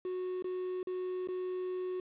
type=tone with dropouts; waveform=triangle; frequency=367.1 Hz; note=F#4; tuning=14 cents flat; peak=-32 dBFS; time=0.05-2 s; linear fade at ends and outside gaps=2 ms; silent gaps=0.424-0.443 / 0.83-0.871 / 1.274-1.286 s; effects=resampled to 8000 Hz + 10-bit